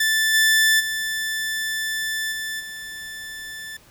sawtooth tone with level steps, 1760 Hz, A6, in tune, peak -14 / -11 / -20 / -23 / -29 dBFS, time 0-3.77 s, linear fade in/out 5 ms, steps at 0.33 / 0.79 / 2.31 / 2.59 s, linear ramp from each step 20 ms, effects pink hiss -52 dBFS RMS until 3.9 s

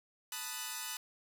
5% pulse chord, B dominant seventh, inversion third, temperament equal, 880 / 987.8 / 1244.5 / 1480 Hz, A5 / B5 / D#6 / F#6, 0 / 0 / 0 / 0 cents, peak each -33 dBFS, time 0.32-0.97 s, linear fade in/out 2 ms, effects none

